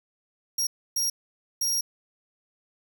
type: tone bursts at uneven times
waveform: sawtooth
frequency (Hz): 5620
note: F8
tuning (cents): +10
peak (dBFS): -21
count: 3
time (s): 0.58-0.67 / 0.96-1.1 / 1.61-1.81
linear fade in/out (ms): 5
effects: none